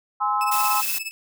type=chord; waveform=sine; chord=Ab augmented; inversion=none; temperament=just; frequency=830.6 / 1038.3 / 1297.8 Hz; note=Ab5 / C6 / E6; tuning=0 / -14 / -27 cents; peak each=-24 dBFS; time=0.2-0.82 s; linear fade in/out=20 ms
type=tone with tremolo; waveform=sawtooth; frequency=2611 Hz; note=E7; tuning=17 cents flat; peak=-23 dBFS; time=0.41-1.11 s; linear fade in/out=0 ms; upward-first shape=sine; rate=17 Hz; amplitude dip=85%
type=noise; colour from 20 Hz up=blue; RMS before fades=-26 dBFS; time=0.51-0.99 s; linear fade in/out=10 ms
effects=none